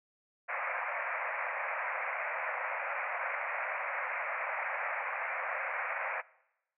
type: band-pass noise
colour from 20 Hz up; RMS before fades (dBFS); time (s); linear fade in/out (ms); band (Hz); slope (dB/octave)
white; -36; 0.48-6.22; 20; 520 to 2400; 96
effects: noise-tail reverb RT60 0.9 s tail -22 dB re dry